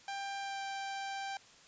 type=tone with pitch glide; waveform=sawtooth; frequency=792 to 785.6 Hz; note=G5 to G5; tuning=+18 to +4 cents; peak=-34 dBFS; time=0.08-1.37 s; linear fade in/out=2 ms; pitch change=-14 cents; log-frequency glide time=0.4-0.61 s; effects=white hiss -59 dBFS RMS until 1.67 s + resampled to 16000 Hz